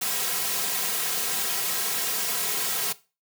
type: noise with comb filter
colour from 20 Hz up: white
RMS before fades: -27 dBFS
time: 0.01-2.93 s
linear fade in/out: 10 ms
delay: 3.4 ms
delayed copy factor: -0.8
effects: noise-tail reverb RT60 0.3 s tail -18 dB re dry + high-pass 200 Hz 12 dB/octave